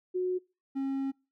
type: tone pair in turn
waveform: sine / triangle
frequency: 365.8 / 271 Hz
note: F#4 / C#4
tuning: -20 / -39 cents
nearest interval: perfect fourth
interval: 519 cents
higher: first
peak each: -27 dBFS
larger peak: neither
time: 0.14-0.39 / 0.75-1.12 s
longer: second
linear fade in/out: 20 ms
effects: noise-tail reverb RT60 0.3 s tail -24 dB re dry